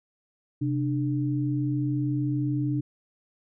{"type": "tone pair together", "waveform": "sine", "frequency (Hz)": [130.81, 297.4], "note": ["C3", "D4"], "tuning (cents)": [0, 22], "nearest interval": "octave + major second", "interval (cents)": 1422, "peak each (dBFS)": [-26, -27], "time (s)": [0.61, 2.81], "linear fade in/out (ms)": 10, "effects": []}